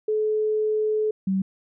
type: tone pair in turn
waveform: sine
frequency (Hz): 429.8 / 191.45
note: A4 / G3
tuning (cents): -41 / -41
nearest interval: octave + major second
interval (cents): 1400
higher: first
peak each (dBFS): -20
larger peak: neither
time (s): 0.08-1.11 / 1.27-1.42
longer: first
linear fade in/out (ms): 5
effects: none